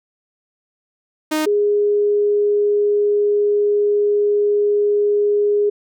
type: tone pair in turn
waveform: sawtooth / sine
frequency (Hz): 309.2 / 412.7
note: D#4 / G#4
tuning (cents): -11 / -11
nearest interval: perfect fourth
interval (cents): 500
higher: second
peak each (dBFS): -13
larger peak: neither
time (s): 1.31-1.46 / 1.46-5.7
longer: second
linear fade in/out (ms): 10
effects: none